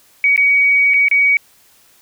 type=tone with dropouts; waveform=sine; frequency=2257 Hz; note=C#7; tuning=31 cents sharp; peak=-9 dBFS; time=0.24-1.37 s; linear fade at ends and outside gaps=1 ms; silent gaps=0.362-0.377 / 0.937-0.941 / 1.084-1.113 s; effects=white hiss -51 dBFS RMS until 2.01 s